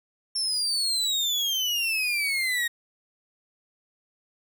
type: exponential sweep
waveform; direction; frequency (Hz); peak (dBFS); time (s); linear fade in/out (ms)
35% pulse; down; 5430 to 1864.7; -22; 0.35-2.68; 10
effects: 9-bit